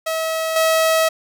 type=tone with level steps; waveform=sawtooth; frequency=644 Hz; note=E5; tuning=41 cents flat; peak=-16 / -10 dBFS; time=0.06-1.09 s; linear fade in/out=10 ms; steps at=0.56 s; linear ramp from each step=2 ms; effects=none